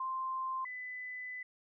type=tone pair in turn; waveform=sine; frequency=1046.5 / 2002 Hz; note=C6 / B6; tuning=0 / +23 cents; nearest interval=major seventh; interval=1123 cents; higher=second; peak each=-34 / -40 dBFS; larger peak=first; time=0-0.65 / 0.65-1.43 s; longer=second; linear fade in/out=5 ms; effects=none